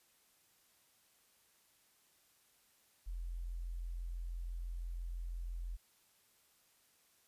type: tone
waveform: sine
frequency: 43 Hz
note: F1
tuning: 26 cents flat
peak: -39 dBFS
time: 3.06-5.77 s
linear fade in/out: 20 ms
effects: white hiss -71 dBFS RMS until 7.27 s + resampled to 32000 Hz